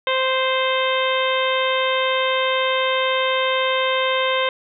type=harmonic tone; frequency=522 Hz; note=C5; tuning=4 cents flat; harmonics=1 / 2 / 3 / 4 / 5 / 6 / 7; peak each=-21 / -23 / -28 / -26 / -29 / -27 / -29 dBFS; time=0.07-4.49 s; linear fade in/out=2 ms; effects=none